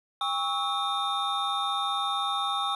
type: tone cluster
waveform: triangle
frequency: 803 / 1117 / 1302 / 3644 Hz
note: G5 / C#6 / E6 / A#7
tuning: +41 / +13 / -22 / -40 cents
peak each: -30 dBFS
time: 0.21-2.75 s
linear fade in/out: 2 ms
effects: resampled to 32000 Hz